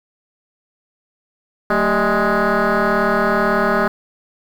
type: tone with frequency modulation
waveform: sine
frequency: 431.1 Hz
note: A4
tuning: 35 cents flat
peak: -11 dBFS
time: 1.7-3.88 s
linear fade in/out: 5 ms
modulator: 206 Hz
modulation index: 5.6
effects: tanh soft clip ceiling -12 dBFS + 7-bit